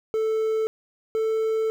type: tone pair in turn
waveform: triangle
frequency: 440 / 442.1 Hz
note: A4 / A4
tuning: 0 / +8 cents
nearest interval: unison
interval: 8 cents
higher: second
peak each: -19 dBFS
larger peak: neither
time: 0.14-0.67 / 1.15-1.7 s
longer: second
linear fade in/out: 0 ms
effects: 9-bit